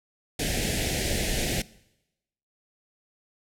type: band-stop noise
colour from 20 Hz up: pink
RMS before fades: -27 dBFS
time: 0.39-1.62 s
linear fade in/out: 5 ms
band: 750 to 1700 Hz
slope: 48 dB/octave
effects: noise-tail reverb RT60 0.9 s tail -21 dB re dry + low-pass 12000 Hz 12 dB/octave